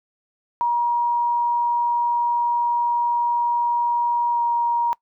sine tone with pitch glide, 952 to 945.4 Hz, A#5 to A#5, +36 to +24 cents, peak -17 dBFS, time 0.61-4.93 s, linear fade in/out 0 ms, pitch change -12 cents, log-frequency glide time 4.31-4.4 s, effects noise-tail reverb RT60 0.1 s tail -23 dB re dry

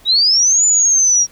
sine linear two-way sweep, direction up then down, 3729 to 7040 to 5630 Hz, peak -9 dBFS, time 0.05-1.27 s, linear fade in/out 50 ms, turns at 0.65 s, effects pink hiss -47 dBFS RMS until 1.31 s

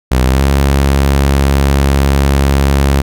sawtooth tone with pitch glide, 63.7 to 69.07 Hz, C2 to C#2, -46 to -6 cents, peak -4 dBFS, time 0.11-3.02 s, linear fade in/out 10 ms, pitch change +140 cents, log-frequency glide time 0.25-0.44 s, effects none

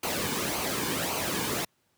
pink noise with flanger, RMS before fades -30 dBFS, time 0.03-1.65 s, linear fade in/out 5 ms, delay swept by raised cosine 0.55 to 1.55 ms, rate 1.8 Hz, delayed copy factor -0.55, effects pink hiss -71 dBFS RMS until 1.97 s + high-pass 100 Hz 12 dB/octave

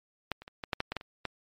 clicks, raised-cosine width 0.3 ms, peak -14 / -30 / -28 / -20 / -12 / -13 / -17 / -15 / -28 / -16 dBFS, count 10, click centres 0.317 / 0.42 / 0.479 / 0.638 / 0.732 / 0.804 / 0.92 / 0.967 / 1.011 / 1.253 s, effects MP3 64 kbps

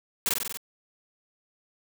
white noise with echo, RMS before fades -25 dBFS, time 0.26-0.29 s, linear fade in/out 0 ms, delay 47 ms, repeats 6, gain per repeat -2 dB, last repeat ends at 0.572 s, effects none

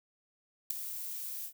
violet noise with ADSR envelope, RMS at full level -27 dBFS, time 0.7-1.53 s, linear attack 8 ms, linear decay 3 ms, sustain -13 dB, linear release 87 ms, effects none

